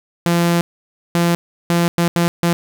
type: tone bursts at uneven times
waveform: sawtooth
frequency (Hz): 171.3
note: F3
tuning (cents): -33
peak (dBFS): -9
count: 6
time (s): 0.26-0.61 / 1.15-1.35 / 1.7-1.88 / 1.98-2.08 / 2.16-2.28 / 2.43-2.53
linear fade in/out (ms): 0
effects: 8-bit